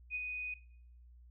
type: tone with ADSR envelope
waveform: sine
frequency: 2489 Hz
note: D#7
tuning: in tune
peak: -34 dBFS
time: 0.1-0.54 s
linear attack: 50 ms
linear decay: 32 ms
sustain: -3 dB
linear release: 3 ms
effects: noise-tail reverb RT60 0.6 s tail -18 dB re dry + added 60 Hz sine -55 dBFS peak until 1.3 s

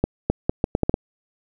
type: accelerating click train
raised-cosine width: 2 ms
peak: -4 dBFS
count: 8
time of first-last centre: 0.04-0.941 s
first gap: 260 ms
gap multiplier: 0.75
effects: none

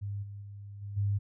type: tone with level steps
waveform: sine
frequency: 101 Hz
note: G#2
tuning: 48 cents flat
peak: -33 / -40 / -42 / -37 / -26 dBFS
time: 0.01-1.19 s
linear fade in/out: 20 ms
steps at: 0.22 / 0.41 / 0.81 / 0.96 s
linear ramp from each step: 20 ms
effects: none

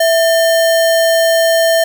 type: tone with sample-and-hold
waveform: sine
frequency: 659.3 Hz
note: E5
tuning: in tune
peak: -8 dBFS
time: 0-1.84 s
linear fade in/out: 5 ms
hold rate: 2450 Hz
effects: none

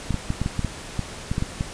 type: clicks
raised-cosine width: 5 ms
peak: -11 dBFS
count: 12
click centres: 0.107 / 0.143 / 0.304 / 0.416 / 0.461 / 0.593 / 0.647 / 0.993 / 1.315 / 1.381 / 1.424 / 1.609 s
effects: pink hiss -37 dBFS RMS until 1.73 s + resampled to 22050 Hz

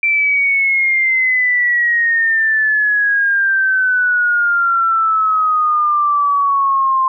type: exponential sweep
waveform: sine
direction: down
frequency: 2349 to 1046.5 Hz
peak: -11 dBFS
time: 0.03-7.08 s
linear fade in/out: 2 ms
effects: none

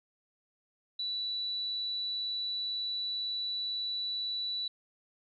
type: tone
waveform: sine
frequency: 3951 Hz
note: B7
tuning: in tune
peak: -32 dBFS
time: 0.99-4.68 s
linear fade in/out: 5 ms
effects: none

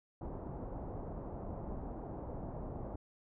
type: low-pass noise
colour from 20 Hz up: pink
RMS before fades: -43 dBFS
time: 0.21-2.96 s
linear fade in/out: 5 ms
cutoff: 860 Hz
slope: 24 dB/octave
effects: none

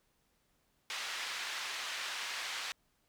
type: band-pass noise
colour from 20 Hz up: pink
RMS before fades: -40 dBFS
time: 0.9-2.72 s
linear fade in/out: 0 ms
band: 1500 to 4900 Hz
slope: 12 dB/octave
effects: pink hiss -75 dBFS RMS until 3.08 s

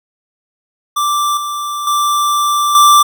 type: tone with level steps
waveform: square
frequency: 1174.7 Hz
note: D6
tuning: in tune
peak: -13 / -19 / -12 / -5 dBFS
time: 0.96-3.03 s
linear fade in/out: 10 ms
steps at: 1.37 / 1.87 / 2.75 s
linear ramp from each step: 2 ms
effects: none

